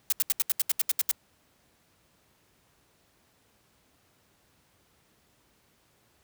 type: noise bursts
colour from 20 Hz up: blue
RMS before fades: -24 dBFS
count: 11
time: 0.1-1.114 s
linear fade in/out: 2 ms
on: 24 ms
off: 75 ms
effects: pink hiss -66 dBFS RMS until 6.23 s + high-pass 60 Hz 12 dB/octave